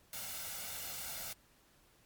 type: noise with comb filter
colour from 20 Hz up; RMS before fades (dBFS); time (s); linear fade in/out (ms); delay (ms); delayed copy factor
white; -43; 0.13-1.33; 2; 1.4; +0.6
effects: pink hiss -67 dBFS RMS until 2.05 s + MP3 96 kbps